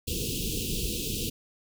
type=band-stop noise; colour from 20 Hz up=pink; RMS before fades=-31 dBFS; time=0.07-1.3 s; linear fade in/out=10 ms; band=490 to 2600 Hz; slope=96 dB/octave; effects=none